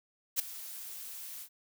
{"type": "noise with ADSR envelope", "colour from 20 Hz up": "blue", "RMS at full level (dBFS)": -27, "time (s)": [0.36, 1.49], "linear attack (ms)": 34, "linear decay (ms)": 8, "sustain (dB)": -17, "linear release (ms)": 74, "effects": []}